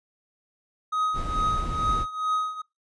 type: tone with tremolo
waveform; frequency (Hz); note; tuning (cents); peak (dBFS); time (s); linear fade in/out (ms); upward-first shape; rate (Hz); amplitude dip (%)
triangle; 1258; D#6; +19; -19; 0.92-2.62; 10; triangle; 2.3; 85
type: noise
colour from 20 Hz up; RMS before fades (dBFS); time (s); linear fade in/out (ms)
brown; -30; 1.13-2.06; 50
effects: noise-tail reverb RT60 0.2 s tail -23 dB re dry + resampled to 22050 Hz